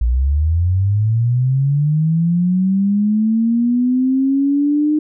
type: linear sweep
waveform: sine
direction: up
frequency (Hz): 56 to 305.9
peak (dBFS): -12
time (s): 0.01-4.99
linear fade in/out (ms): 5
effects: none